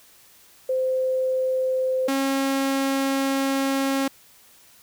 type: tone pair in turn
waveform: sine / sawtooth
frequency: 518 / 271.6 Hz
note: C5 / C#4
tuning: -17 / -35 cents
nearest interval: major seventh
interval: 1118 cents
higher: first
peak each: -20 / -17 dBFS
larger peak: second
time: 0.69-2.08 / 2.08-4.08 s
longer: second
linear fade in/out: 5 ms
effects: white hiss -53 dBFS RMS until 4.82 s